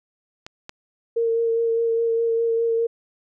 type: clicks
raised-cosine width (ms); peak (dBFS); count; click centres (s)
0.2; -18; 2; 0.465 / 0.694
type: tone with vibrato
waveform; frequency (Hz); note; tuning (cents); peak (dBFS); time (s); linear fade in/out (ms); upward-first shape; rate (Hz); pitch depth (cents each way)
sine; 459.4; A#4; -25; -18; 1.16-2.87; 10; sine; 4.9; 16
effects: none